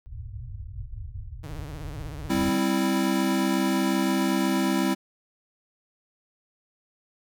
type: low-pass noise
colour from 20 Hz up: white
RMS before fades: -37 dBFS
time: 0.06-2.5 s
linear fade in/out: 0 ms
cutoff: 120 Hz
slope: 96 dB/octave
type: tone with vibrato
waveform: sawtooth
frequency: 149.4 Hz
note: D3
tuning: 30 cents sharp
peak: -34 dBFS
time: 1.43-2.6 s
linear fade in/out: 10 ms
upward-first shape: triangle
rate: 16 Hz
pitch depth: 170 cents each way
type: chord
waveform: square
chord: C major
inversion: second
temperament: equal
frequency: 196 / 261.6 / 329.6 Hz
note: G3 / C4 / E4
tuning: 0 / 0 / 0 cents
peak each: -27 dBFS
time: 2.29-4.95 s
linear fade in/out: 20 ms
effects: none